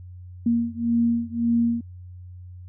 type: beating tone pair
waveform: sine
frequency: 233.1 / 234.9 Hz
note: A#3 / A#3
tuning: 0 / +13 cents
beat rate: 1.8 Hz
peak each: -22 / -23 dBFS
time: 0.46-1.81 s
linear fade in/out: 5 ms
effects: added 90 Hz sine -38 dBFS peak until 2.68 s